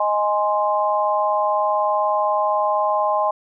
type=chord; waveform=sine; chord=Ab major; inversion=second; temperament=equal; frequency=622.3 / 830.6 / 1046.5 Hz; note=Eb5 / Ab5 / C6; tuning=0 / 0 / 0 cents; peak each=-21 dBFS; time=0-3.31 s; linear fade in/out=5 ms; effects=none

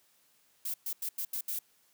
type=noise bursts at uneven times; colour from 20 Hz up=violet; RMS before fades=-35 dBFS; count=6; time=0.65-0.74 / 0.86-0.93 / 1.02-1.09 / 1.18-1.25 / 1.33-1.41 / 1.48-1.59 s; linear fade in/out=5 ms; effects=white hiss -68 dBFS RMS until 1.93 s + high-pass 100 Hz 12 dB/octave

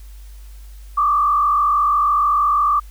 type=tone with frequency modulation; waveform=sine; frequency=1174.7 Hz; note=D6; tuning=in tune; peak=-13 dBFS; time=0.97-2.8 s; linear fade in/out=10 ms; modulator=46.1 Hz; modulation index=1; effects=added 50 Hz sine -35 dBFS peak until 2.9 s + white hiss -52 dBFS RMS until 2.9 s

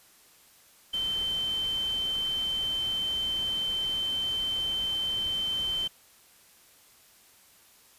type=tone in noise; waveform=sine; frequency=3094 Hz; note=G7; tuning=23 cents flat; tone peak=-27 dBFS; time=0.93-5.88 s; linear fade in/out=10 ms; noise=pink; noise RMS=-44 dBFS; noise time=0.93-5.88 s; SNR=+14 dB; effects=white hiss -58 dBFS RMS until 7.98 s + resampled to 32000 Hz

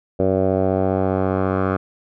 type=tone with low-pass filter sweep; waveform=10% pulse; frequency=94.8 Hz; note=F#2; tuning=43 cents sharp; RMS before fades=-19 dBFS; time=0.19-1.77 s; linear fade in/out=10 ms; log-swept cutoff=560 to 1200 Hz; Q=2.7; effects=none

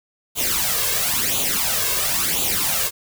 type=noise with flanger; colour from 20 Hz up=white; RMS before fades=-21 dBFS; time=0.35-2.91 s; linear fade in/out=50 ms; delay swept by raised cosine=0.28 to 1.88 ms; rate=0.97 Hz; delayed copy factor=+0.7; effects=none

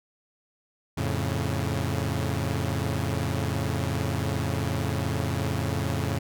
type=chord; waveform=sawtooth; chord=F augmented; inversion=none; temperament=equal; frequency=87.31 / 110 / 138.59 Hz; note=F2 / A2 / C#3; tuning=0 / 0 / 0 cents; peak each=-26 dBFS; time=0.97-6.19 s; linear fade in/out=10 ms; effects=none

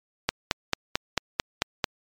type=click train; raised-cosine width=0.2 ms; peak=-4 dBFS; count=8; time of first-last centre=0.29-1.842 s; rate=4.51 Hz; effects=MP3 96 kbps

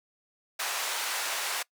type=band-pass noise; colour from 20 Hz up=pink; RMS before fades=-32 dBFS; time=0.59-1.63 s; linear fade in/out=10 ms; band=860 to 13000 Hz; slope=12 dB/octave; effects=noise-tail reverb RT60 0.1 s tail -23 dB re dry + high-pass 400 Hz 12 dB/octave

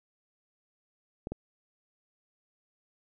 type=clicks; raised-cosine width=2 ms; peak=-22 dBFS; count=2; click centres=1.271 / 1.32 s; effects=none

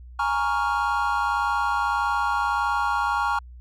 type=chord; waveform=triangle; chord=Bb minor seventh; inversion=third; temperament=equal; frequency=830.6 / 932.3 / 1108.7 / 1396.9 Hz; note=Ab5 / Bb5 / Db6 / F6; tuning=0 / 0 / 0 / 0 cents; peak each=-25 dBFS; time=0.19-3.39 s; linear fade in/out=5 ms; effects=added 61 Hz sine -40 dBFS peak until 3.6 s

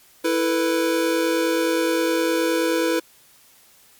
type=chord; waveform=square; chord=E suspended fourth; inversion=none; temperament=equal with one note detuned; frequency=329.6 / 444.3 / 493.9 Hz; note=E4 / A4 / B4; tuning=0 / +17 / 0 cents; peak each=-22 / -28 / -23 dBFS; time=0.24-3 s; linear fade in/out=10 ms; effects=white hiss -53 dBFS RMS until 3.99 s + MP3 96 kbps

